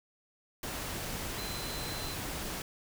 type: tone in noise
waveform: sine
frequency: 4060 Hz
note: B7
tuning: 47 cents sharp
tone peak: -43 dBFS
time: 1.38-2.14 s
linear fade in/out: 2 ms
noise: pink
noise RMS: -38 dBFS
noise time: 0.63-2.62 s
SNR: -8 dB
effects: none